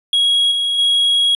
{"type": "tone with level steps", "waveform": "triangle", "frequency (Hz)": 3310, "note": "G#7", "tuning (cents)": -6, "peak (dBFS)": [-10, -14, -10], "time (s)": [0.13, 1.35], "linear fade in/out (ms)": 2, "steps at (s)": [0.51, 0.78], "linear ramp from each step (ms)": 10, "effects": ["resampled to 24000 Hz"]}